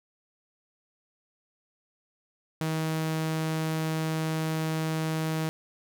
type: tone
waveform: sawtooth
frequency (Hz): 158.9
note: D#3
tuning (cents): +37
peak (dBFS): -23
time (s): 2.61-5.49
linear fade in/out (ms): 0
effects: none